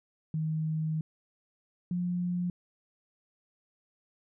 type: tone pair in turn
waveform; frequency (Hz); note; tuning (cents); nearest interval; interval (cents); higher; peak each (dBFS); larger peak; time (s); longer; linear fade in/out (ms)
sine; 157.3 / 177.35; D#3 / F3; +19 / +27; major second; 208; second; -28; neither; 0.34-1.01 / 1.91-2.5; first; 2
effects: none